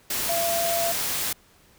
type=tone in noise; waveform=sine; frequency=678 Hz; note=E5; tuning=49 cents sharp; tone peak=-24 dBFS; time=0.29-0.92 s; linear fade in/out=5 ms; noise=white; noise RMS=-27 dBFS; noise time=0.1-1.33 s; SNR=0 dB; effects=pink hiss -57 dBFS RMS until 1.78 s